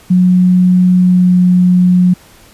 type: tone with pitch glide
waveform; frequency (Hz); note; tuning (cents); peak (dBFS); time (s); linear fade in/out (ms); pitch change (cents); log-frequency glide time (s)
sine; 181.7 to 180.34; F#3 to F#3; -31 to -44; -5; 0.1-2.14; 10; -13; 0.97-1.37
effects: pink hiss -42 dBFS RMS until 2.53 s + resampled to 32000 Hz